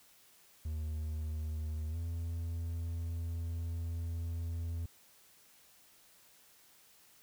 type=tone with pitch glide; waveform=triangle; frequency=77.78 to 83.85 Hz; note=D#2 to E2; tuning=0 to +30 cents; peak=-33 dBFS; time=0.65-4.86 s; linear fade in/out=5 ms; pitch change=+130 cents; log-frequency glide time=1.9-1.97 s; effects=white hiss -63 dBFS RMS until 7.22 s